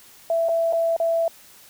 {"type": "tone with dropouts", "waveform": "sine", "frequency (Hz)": 664, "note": "E5", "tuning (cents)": 12, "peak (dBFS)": -18, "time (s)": [0.3, 1.28], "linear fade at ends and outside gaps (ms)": 2, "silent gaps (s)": [[0.487, 0.491], [0.726, 0.732], [0.965, 1]], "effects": ["white hiss -49 dBFS RMS until 1.69 s"]}